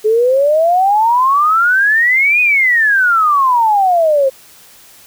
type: exponential two-way sweep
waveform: sine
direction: up then down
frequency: 421.6 to 2508 to 522 Hz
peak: -8 dBFS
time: 0.04-4.3 s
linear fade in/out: 20 ms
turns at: 2.41 s
effects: white hiss -42 dBFS RMS until 5.06 s